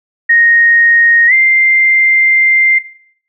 sine tone with pitch glide, 1864.7 to 2093 Hz, A#6 to C7, 0 to 0 cents, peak -5 dBFS, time 0.29-2.79 s, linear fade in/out 10 ms, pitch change +200 cents, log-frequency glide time 1.27-1.33 s, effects noise-tail reverb RT60 0.6 s tail -18 dB re dry

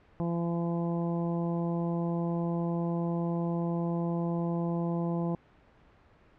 harmonic tone, 170 Hz, F3, 46 cents flat, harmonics 1 / 2 / 3 / 4 / 5 / 6, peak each -29 / -35 / -39 / -41 / -43 / -45 dBFS, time 0.2-5.35 s, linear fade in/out 0 ms, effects pink hiss -60 dBFS RMS until 6.38 s + low-pass 2000 Hz 12 dB/octave

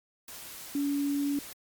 sine tone in noise, 284.2 Hz, C#4, 43 cents sharp, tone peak -26 dBFS, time 0.75-1.39 s, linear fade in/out 2 ms, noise white, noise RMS -44 dBFS, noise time 0.28-1.53 s, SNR +15 dB, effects MP3 96 kbps

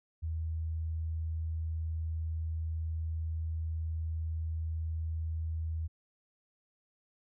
sine tone, 80.5 Hz, E2, 41 cents flat, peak -32 dBFS, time 0.22-5.88 s, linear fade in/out 20 ms, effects none

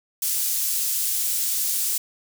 pink high-pass noise, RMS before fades -24 dBFS, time 0.22-1.98 s, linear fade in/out 5 ms, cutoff 7900 Hz, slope 12 dB/octave, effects none

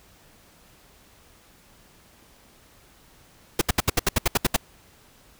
pink noise bursts, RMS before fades -19 dBFS, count 11, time 3.59-4.564 s, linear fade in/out 5 ms, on 24 ms, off 71 ms, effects pink hiss -55 dBFS RMS until 5.39 s

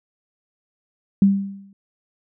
sine tone with exponential decay, 197.1 Hz, G3, 10 cents sharp, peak -8 dBFS, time 1.22-1.73 s, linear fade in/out 2 ms, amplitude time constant 110 ms, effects none

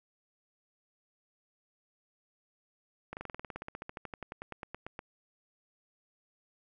slowing click train, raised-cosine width 0.5 ms, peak -25 dBFS, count 26, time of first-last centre 3.13-4.991 s, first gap 39 ms, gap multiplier 1.05, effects none

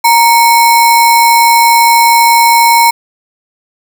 sine tone with sample-and-hold, 932.3 Hz, A#5, in tune, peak -3 dBFS, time 0.04-2.91 s, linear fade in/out 10 ms, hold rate 3150 Hz, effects none

